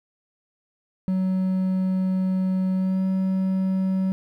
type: tone with pitch glide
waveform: triangle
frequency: 187.2 to 189.27 Hz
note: F#3 to F#3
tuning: +20 to +40 cents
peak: -18 dBFS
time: 1.08-4.12 s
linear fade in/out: 0 ms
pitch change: +20 cents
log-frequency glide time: 2.74-3.06 s
effects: 10-bit